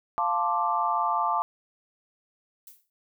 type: chord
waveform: sine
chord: D minor seventh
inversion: first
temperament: equal with one note detuned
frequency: 698.5 / 880 / 1049.5 / 1174.7 Hz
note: F5 / A5 / C6 / D6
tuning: 0 / 0 / +5 / 0 cents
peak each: -30 / -27 / -31 / -27 dBFS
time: 0.18-1.42 s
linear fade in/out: 0 ms
type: noise with exponential decay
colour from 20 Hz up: violet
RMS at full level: -43 dBFS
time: 2.67-2.9 s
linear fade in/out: 2 ms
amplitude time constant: 48 ms
effects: none